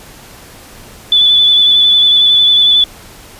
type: tone with vibrato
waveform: sine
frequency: 3473 Hz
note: A7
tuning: 23 cents flat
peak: -5 dBFS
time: 1.12-2.84 s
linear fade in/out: 2 ms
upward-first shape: sine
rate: 11 Hz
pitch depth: 20 cents each way
effects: pink hiss -36 dBFS RMS until 3.39 s + resampled to 32000 Hz